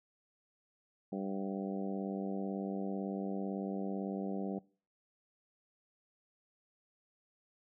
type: harmonic tone with a mistuned harmonic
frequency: 98 Hz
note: G2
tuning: in tune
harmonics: 2 / 3 / 4 / 5 / 6 / 7 / 8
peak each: -38 / -42 / -44 / -46 / -48 / -49 / -50 dBFS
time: 1.12-4.59 s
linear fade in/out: 5 ms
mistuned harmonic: 8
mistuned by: -41 cents
effects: noise-tail reverb RT60 0.4 s tail -22 dB re dry